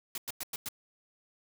white noise bursts, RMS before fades -37 dBFS, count 5, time 0.15-0.687 s, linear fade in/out 2 ms, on 29 ms, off 98 ms, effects none

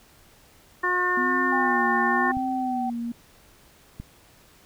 harmonic tone, 360.3 Hz, F#4, 46 cents flat, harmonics 1 / 2 / 3 / 4 / 5, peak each -29 / -36 / -25 / -33 / -24 dBFS, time 0.83-2.32 s, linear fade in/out 10 ms
sine tone with vibrato, 247.9 Hz, B3, 7 cents sharp, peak -27 dBFS, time 1.17-3.12 s, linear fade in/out 5 ms, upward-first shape sine, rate 0.95 Hz, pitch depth 97 cents each way
sine tone with pitch glide, 798 to 765.5 Hz, G5 to G5, +31 to -41 cents, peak -26 dBFS, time 1.52-2.9 s, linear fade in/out 5 ms, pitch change -72 cents, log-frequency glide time 2.04-2.49 s
clicks, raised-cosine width 5 ms, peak -23 dBFS, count 2, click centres 2.37 / 4 s
effects pink hiss -55 dBFS RMS until 4.65 s

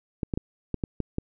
clicks, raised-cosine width 3 ms, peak -14 dBFS, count 7, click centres 0.232 / 0.338 / 0.375 / 0.743 / 0.838 / 1.003 / 1.184 s, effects none

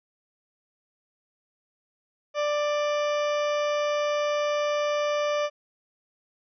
harmonic tone, 590 Hz, D5, 8 cents sharp, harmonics 1 / 2 / 3 / 4 / 5 / 6 / 8 / 9 / 10, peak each -24 / -31 / -39 / -37 / -40 / -44 / -47 / -49 / -46 dBFS, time 2.34-5.5 s, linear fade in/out 50 ms, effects none

